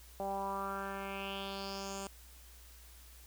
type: tone with low-pass filter sweep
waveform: 10% pulse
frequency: 196 Hz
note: G3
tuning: in tune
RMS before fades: -40 dBFS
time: 0.2-2.07 s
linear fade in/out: 0 ms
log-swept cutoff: 690 to 8100 Hz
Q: 4.2
effects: added 60 Hz sine -55 dBFS peak until 3.26 s + white hiss -59 dBFS RMS until 3.26 s

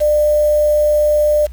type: tone with quantisation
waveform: sine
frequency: 598 Hz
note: D5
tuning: 31 cents sharp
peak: -10 dBFS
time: 0-1.47 s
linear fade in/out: 20 ms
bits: 5
effects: added 60 Hz sine -28 dBFS peak until 1.52 s + pink hiss -52 dBFS RMS until 1.52 s

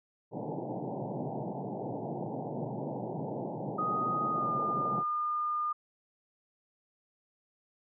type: band-pass noise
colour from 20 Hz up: pink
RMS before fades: -37 dBFS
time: 0.31-5.04 s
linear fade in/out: 50 ms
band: 120 to 900 Hz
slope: 96 dB/octave
type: tone with pitch glide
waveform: sine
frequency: 1244.5 to 1212.6 Hz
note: D#6 to D#6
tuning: 0 to -45 cents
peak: -29 dBFS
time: 3.78-5.73 s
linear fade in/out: 10 ms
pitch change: -45 cents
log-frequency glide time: 4.3-4.49 s
effects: none

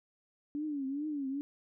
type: tone with vibrato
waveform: sine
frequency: 285.8 Hz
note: D4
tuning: 47 cents flat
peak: -33 dBFS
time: 0.55-1.41 s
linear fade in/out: 0 ms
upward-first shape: triangle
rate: 2.4 Hz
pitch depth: 150 cents each way
effects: none

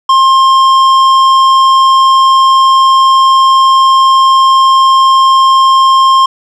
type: tone with tanh clipping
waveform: sine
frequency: 1062 Hz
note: C6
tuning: 25 cents sharp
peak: -5 dBFS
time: 0.09-6.26 s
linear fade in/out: 5 ms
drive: 11 dB
effects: none

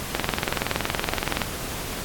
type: click train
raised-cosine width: 0.3 ms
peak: -6 dBFS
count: 28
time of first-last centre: 0.15-1.418 s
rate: 21.3 Hz
effects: pink hiss -32 dBFS RMS until 2.04 s + AAC 64 kbps

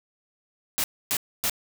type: noise bursts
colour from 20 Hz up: white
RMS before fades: -25 dBFS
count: 3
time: 0.78-1.497 s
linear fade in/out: 0 ms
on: 59 ms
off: 270 ms
effects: none

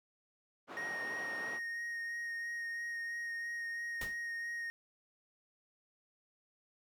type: band-pass noise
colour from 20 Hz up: white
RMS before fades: -47 dBFS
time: 0.67-1.6 s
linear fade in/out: 50 ms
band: 230 to 1200 Hz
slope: 12 dB/octave
type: tone with vibrato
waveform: triangle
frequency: 1864.7 Hz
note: A#6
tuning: in tune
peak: -36 dBFS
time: 0.77-4.7 s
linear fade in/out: 0 ms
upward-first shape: sine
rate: 3 Hz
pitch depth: 12 cents each way
type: noise with exponential decay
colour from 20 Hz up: pink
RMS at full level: -38 dBFS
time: 4.01-4.19 s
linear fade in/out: 5 ms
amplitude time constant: 37 ms
effects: none

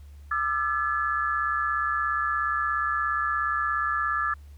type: tone cluster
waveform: sine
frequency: 1197 / 1334 / 1712 Hz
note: D6 / E6 / A6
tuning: +33 / +20 / -48 cents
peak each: -28 dBFS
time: 0.31-4.34 s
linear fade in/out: 5 ms
effects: added 72 Hz sine -43 dBFS peak until 4.57 s + pink hiss -63 dBFS RMS until 4.57 s

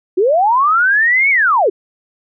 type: linear two-way sweep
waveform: sine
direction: up then down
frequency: 340.6 to 2265 to 340.6 Hz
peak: -9 dBFS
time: 0.17-1.7 s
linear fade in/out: 10 ms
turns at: 1.3 s
effects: none

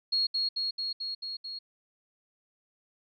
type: tone with echo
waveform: sine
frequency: 4300 Hz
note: C8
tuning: 47 cents sharp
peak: -24 dBFS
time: 0.12-0.27 s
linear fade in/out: 10 ms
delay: 220 ms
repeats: 6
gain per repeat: -2 dB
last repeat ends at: 1.59 s
effects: none

